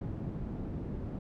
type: low-pass noise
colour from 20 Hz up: white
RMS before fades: -38 dBFS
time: 0.01-1.19 s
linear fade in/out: 5 ms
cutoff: 210 Hz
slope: 12 dB/octave
effects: none